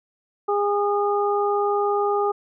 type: harmonic tone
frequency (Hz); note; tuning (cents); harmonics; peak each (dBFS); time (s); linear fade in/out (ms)
408.5; G#4; -29; 1 / 2 / 3; -21 / -24 / -26; 0.48-2.32; 10
effects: none